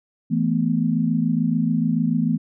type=chord; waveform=sine; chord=E suspended fourth; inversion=none; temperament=equal; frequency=164.81 / 220 / 246.9 Hz; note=E3 / A3 / B3; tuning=0 / 0 / 0 cents; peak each=-22 dBFS; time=0.3-2.38 s; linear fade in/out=20 ms; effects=none